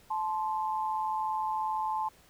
sine tone pair together, 869.2 / 1046.5 Hz, A5 / C6, -21 / 0 cents, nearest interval minor third, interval 321 cents, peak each -30 / -34 dBFS, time 0.1-2.09 s, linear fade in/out 10 ms, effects pink hiss -60 dBFS RMS until 2.29 s

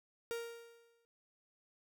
45% pulse tone with exponential decay, 466.2 Hz, A#4, in tune, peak -36 dBFS, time 0.31-1.05 s, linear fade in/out 0 ms, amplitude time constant 160 ms, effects none

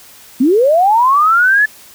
sine linear sweep, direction up, 233.1 to 1740 Hz, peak -7 dBFS, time 0.4-1.66 s, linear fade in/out 10 ms, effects white hiss -40 dBFS RMS until 1.94 s

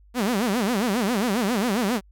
sawtooth tone with vibrato, 220 Hz, A3, in tune, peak -17 dBFS, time 0.14-2.01 s, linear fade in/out 50 ms, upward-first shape sine, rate 7.4 Hz, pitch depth 250 cents each way, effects added 50 Hz sine -50 dBFS peak until 2.11 s

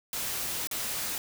white noise with dropouts, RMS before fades -33 dBFS, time 0.13-1.18 s, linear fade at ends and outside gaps 1 ms, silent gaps 0.672-0.712 s, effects none

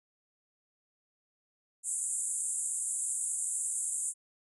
white band-pass noise, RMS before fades -34 dBFS, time 1.83-4.14 s, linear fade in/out 50 ms, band 7200 to 10000 Hz, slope 96 dB/octave, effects none

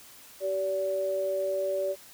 sine tone pair together, 384.5 / 575 Hz, G4 / D5, -33 / -37 cents, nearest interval perfect fifth, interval 696 cents, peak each -33 / -27 dBFS, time 0.4-1.96 s, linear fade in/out 50 ms, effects white hiss -51 dBFS RMS until 2.13 s

